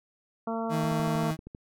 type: harmonic tone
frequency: 226.8 Hz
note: A#3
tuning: 47 cents flat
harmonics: 1 / 2 / 3 / 4 / 5 / 6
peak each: -32 / -36 / -34 / -38 / -40 / -43 dBFS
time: 0.47-1.31 s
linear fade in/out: 5 ms
type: tone with vibrato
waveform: 35% pulse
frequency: 159 Hz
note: D#3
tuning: 38 cents sharp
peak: -26 dBFS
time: 0.69-1.37 s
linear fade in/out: 50 ms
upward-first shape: sine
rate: 6.2 Hz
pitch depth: 12 cents each way
type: click train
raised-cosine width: 3 ms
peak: -29 dBFS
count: 10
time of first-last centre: 0.84-1.549 s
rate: 12.7 Hz
effects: none